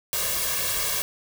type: noise with comb filter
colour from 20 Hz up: white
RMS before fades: -26 dBFS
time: 0.13-1.02 s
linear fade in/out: 0 ms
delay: 1.8 ms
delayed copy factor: +0.85
effects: none